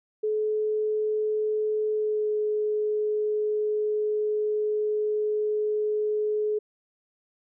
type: tone with pitch glide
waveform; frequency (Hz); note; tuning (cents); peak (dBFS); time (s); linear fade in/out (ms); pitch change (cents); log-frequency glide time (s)
sine; 428.6 to 424.2; A4 to G#4; -45 to +37; -23; 0.23-6.59; 10; -18; 1.93-2.32
effects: none